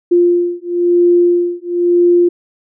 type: beating tone pair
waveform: sine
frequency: 349.2 / 350.2 Hz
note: F4 / F4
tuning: 0 / +5 cents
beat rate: 1 Hz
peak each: -12 dBFS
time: 0.11-2.29 s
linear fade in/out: 10 ms
effects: none